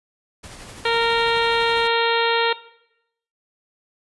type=noise with tremolo; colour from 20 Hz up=pink; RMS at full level=-38 dBFS; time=0.43-1.88 s; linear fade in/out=10 ms; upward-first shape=sine; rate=12 Hz; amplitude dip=35%
type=harmonic tone; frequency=462.6 Hz; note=A#4; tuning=13 cents flat; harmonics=1 / 2 / 3 / 4 / 5 / 6 / 7 / 8 / 9; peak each=-21 / -24 / -26 / -27 / -28 / -29 / -29 / -30 / -31 dBFS; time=0.85-2.53 s; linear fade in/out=5 ms
effects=noise-tail reverb RT60 0.8 s tail -17 dB re dry + resampled to 24000 Hz